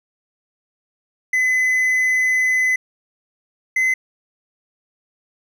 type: tone pair in turn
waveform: triangle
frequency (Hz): 2021 / 2044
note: B6 / C7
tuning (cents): +39 / -41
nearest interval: unison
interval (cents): 20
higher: second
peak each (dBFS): -13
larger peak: neither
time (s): 1.33-2.76 / 3.76-3.94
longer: first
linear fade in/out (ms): 5
effects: none